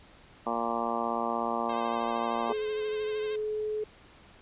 harmonic tone, 116.54 Hz, A#2, in tune, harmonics 2 / 3 / 4 / 5 / 6 / 7 / 8 / 9 / 10, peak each -36 / -39 / -38 / -37 / -35 / -36 / -37 / -37 / -36 dBFS, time 0.46-2.53 s, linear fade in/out 10 ms
5% pulse tone with vibrato, 523.3 Hz, C5, in tune, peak -28 dBFS, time 1.69-3.36 s, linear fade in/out 5 ms, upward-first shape triangle, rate 13 Hz, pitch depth 45 cents each way
sine tone, 427.4 Hz, G#4, 50 cents sharp, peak -29 dBFS, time 2.49-3.84 s, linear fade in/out 5 ms
effects pink hiss -55 dBFS RMS until 4.41 s + resampled to 8000 Hz

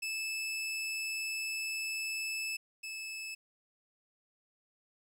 sawtooth tone pair in turn, 2619 / 2610 Hz, E7 / E7, -12 / -18 cents, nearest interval unison, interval 6 cents, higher first, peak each -31 / -36 dBFS, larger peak first, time 0.02-2.57 / 2.83-3.35 s, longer first, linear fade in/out 10 ms, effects low-pass 12000 Hz 12 dB/octave + 11-bit

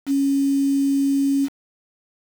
sine tone with quantisation, 276.6 Hz, C#4, 4 cents flat, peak -16 dBFS, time 0.06-1.49 s, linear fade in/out 50 ms, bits 6, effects none

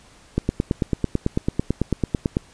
click train, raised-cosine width 3 ms, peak -6 dBFS, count 19, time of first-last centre 0.38-2.369 s, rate 9.05 Hz, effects pink hiss -51 dBFS RMS until 2.53 s + resampled to 22050 Hz

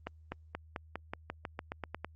accelerating click train, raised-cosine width 0.5 ms, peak -22 dBFS, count 13, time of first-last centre 0.07-2.046 s, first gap 250 ms, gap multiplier 0.92, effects added 79 Hz sine -54 dBFS peak until 2.15 s + Opus 32 kbps

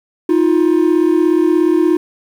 triangle tone pair together, 316 / 352.9 Hz, D#4 / F4, +27 / +18 cents, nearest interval major second, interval 191 cents, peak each -10 dBFS, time 0.29-1.97 s, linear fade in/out 5 ms, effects tanh soft clip ceiling -1 dBFS + 7-bit

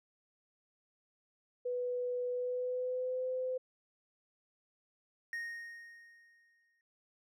sine tone with pitch glide, 493.9 to 511.6 Hz, B4 to C5, 0 to -39 cents, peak -33 dBFS, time 1.65-3.58 s, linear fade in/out 10 ms, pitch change +61 cents, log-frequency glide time 2.3-3.27 s
triangle tone with exponential decay, 1859 Hz, A#6, 5 cents flat, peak -34 dBFS, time 5.33-6.81 s, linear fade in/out 1 ms, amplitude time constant 320 ms
effects none

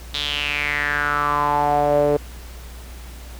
sawtooth tone with band-pass filter sweep, 146.2 Hz, D3, 7 cents flat, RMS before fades -20 dBFS, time 0.14-2.17 s, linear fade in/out 5 ms, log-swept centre 3700 to 480 Hz, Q 5.6, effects added 60 Hz sine -35 dBFS peak until 3.39 s + pink hiss -43 dBFS RMS until 3.39 s

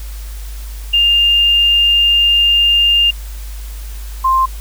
sine tone pair in turn, 2806 / 1051.1 Hz, F7 / C6, +8 / +8 cents, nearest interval octave + perfect fourth, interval 1700 cents, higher first, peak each -8 / -9 dBFS, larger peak first, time 0.93-3.11 / 4.24-4.46 s, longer first, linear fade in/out 10 ms, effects added 51 Hz sine -24 dBFS peak until 4.6 s + white hiss -38 dBFS RMS until 4.6 s

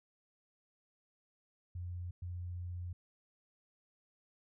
sine tone bursts at uneven times, 88.5 Hz, F2, 23 cents sharp, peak -39 dBFS, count 2, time 1.75-2.11 / 2.22-2.93 s, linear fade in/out 5 ms, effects none

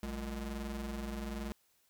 35% pulse ring-modulated tone, 135.7 Hz, C#3, 36 cents flat, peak -33 dBFS, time 0.03-1.52 s, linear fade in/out 0 ms, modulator 78.4 Hz, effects white hiss -72 dBFS RMS until 1.89 s

